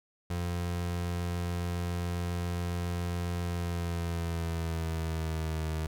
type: tone with pitch glide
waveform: 30% pulse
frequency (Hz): 87.31 to 79.14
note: F2 to D#2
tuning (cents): 0 to +30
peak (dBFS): -28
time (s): 0.3-5.87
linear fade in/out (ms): 5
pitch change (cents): -170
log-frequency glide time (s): 3.4-5.63
effects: none